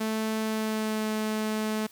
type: tone with pitch glide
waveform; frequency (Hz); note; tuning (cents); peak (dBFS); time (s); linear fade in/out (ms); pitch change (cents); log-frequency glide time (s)
sawtooth; 219.2 to 216.2; A3 to A3; -6 to -30; -23; 0-1.87; 10; -24; 0.41-1.07
effects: white hiss -55 dBFS RMS until 1.91 s